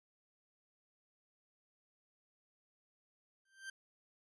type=tone with exponential growth; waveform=40% pulse; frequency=1568 Hz; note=G6; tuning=in tune; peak=-40 dBFS; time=3.45-3.7 s; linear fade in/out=5 ms; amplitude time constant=53 ms; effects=resampled to 24000 Hz